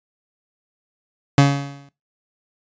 30% pulse tone with exponential decay, 140.6 Hz, C#3, 25 cents sharp, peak -4 dBFS, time 1.38-1.89 s, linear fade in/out 2 ms, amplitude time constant 110 ms, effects noise-tail reverb RT60 0.2 s tail -18 dB re dry + resampled to 16000 Hz

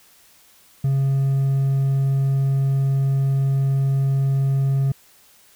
triangle tone with hard clipping, 136.3 Hz, C#3, 29 cents flat, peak -17 dBFS, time 0.84-4.92 s, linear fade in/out 5 ms, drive 5 dB, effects white hiss -53 dBFS RMS until 5.55 s

